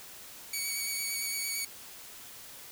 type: tone with vibrato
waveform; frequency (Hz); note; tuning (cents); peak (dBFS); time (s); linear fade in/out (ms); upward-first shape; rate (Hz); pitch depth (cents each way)
10% pulse; 2250; C#7; +25; -23; 0.53-1.65; 5; sine; 8.8; 16
effects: white hiss -48 dBFS RMS until 2.71 s